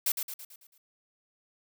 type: noise with echo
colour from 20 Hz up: blue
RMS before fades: -27 dBFS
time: 0.06-0.12 s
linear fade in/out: 5 ms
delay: 110 ms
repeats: 6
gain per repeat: -6 dB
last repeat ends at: 0.78 s
effects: none